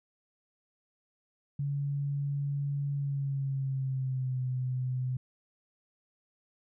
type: tone with pitch glide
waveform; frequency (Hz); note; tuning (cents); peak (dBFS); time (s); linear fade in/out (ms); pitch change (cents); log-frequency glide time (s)
sine; 141.7 to 127.71; C#3 to C3; +38 to -42; -29; 1.59-5.17; 5; -180; 2.94-4.43
effects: none